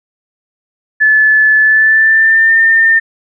sine tone with pitch glide, 1732 to 1807.6 Hz, A6 to A6, -28 to +46 cents, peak -5 dBFS, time 1-3 s, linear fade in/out 20 ms, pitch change +74 cents, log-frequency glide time 1.6-2.53 s, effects none

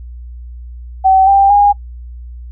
sine tone with pitch steps, 764 / 789.6 / 816 Hz, G5 / G5 / G#5, -45 / +12 / -31 cents, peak -5 dBFS, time 1.04-1.73 s, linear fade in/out 20 ms, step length 230 ms, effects noise-tail reverb RT60 0.1 s tail -25 dB re dry + added 60 Hz sine -27 dBFS peak until 2.51 s

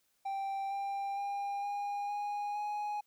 triangle tone with pitch steps, 784 / 793.6 / 803.3 / 813.1 / 823 / 833 Hz, G5 / G5 / G5 / G#5 / G#5 / G#5, 0 / +21 / +42 / -37 / -16 / +5 cents, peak -32 dBFS, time 0.25-3.01 s, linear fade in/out 10 ms, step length 460 ms, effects white hiss -75 dBFS RMS until 3.06 s

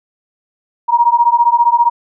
sine beating tone pair, 940 / 955 Hz, A#5 / A#5, +14 / +42 cents, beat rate 15 Hz, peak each -11 dBFS, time 0.88-1.9 s, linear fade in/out 20 ms, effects none

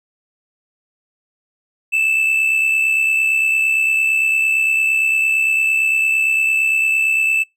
triangle tone with amplitude modulation, 2637 Hz, E7, in tune, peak -10 dBFS, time 1.92-7.44 s, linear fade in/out 20 ms, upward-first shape sine, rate 68.8 Hz, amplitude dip 45%, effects noise-tail reverb RT60 0.2 s tail -26 dB re dry

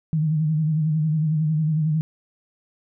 sine tone with vibrato, 155.56 Hz, D#3, in tune, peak -18 dBFS, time 0.13-2.01 s, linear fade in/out 0 ms, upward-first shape sine, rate 11 Hz, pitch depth 60 cents each way, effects none

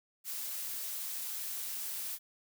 blue noise, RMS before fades -39 dBFS, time 0.24-2.19 s, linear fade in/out 50 ms, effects none

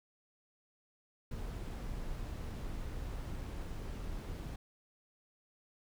brown noise, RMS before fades -41 dBFS, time 1.31-4.56 s, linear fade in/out 5 ms, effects none

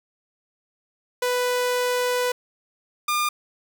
sawtooth tone pair in turn, 495.2 / 1206 Hz, B4 / D6, +5 / +46 cents, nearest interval octave + minor third, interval 1541 cents, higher second, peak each -17 dBFS, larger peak neither, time 1.22-2.32 / 3.08-3.29 s, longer first, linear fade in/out 5 ms, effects none

